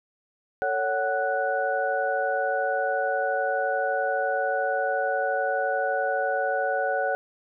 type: tone cluster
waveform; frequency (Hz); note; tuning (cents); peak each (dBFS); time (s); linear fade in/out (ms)
sine; 446.5 / 558 / 746 / 1479; A4 / C#5 / F#5 / F#6; +25 / +11 / +14 / -1; -32 / -27 / -27 / -29; 0.62-7.15; 0
effects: none